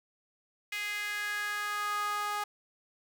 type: tone with high-pass filter sweep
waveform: sawtooth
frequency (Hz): 414.6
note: G#4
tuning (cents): -3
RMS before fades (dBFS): -34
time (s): 0.72-2.44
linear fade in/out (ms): 5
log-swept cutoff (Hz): 2200 to 1000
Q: 4.1
effects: none